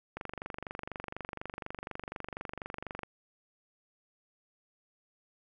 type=click train; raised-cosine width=0.5 ms; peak=-23 dBFS; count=70; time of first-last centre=0.17-3.033 s; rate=24.1 Hz; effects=none